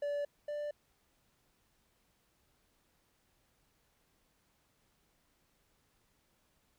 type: tone pair in turn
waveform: triangle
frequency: 578 / 589.5 Hz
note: D5 / D5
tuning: -28 / +6 cents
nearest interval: unison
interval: 34 cents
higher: second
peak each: -31 / -34 dBFS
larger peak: first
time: 0.02-0.25 / 0.48-0.71 s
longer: neither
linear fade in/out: 5 ms
effects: pink hiss -74 dBFS RMS until 6.78 s